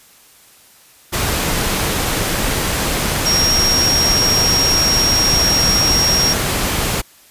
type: tone in noise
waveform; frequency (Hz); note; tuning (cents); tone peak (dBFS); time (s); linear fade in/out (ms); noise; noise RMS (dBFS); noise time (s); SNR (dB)
sine; 5590; F8; +1; -13; 3.25-6.34; 20; pink; -18; 1.12-7.02; +2
effects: white hiss -47 dBFS RMS until 7.3 s + resampled to 32000 Hz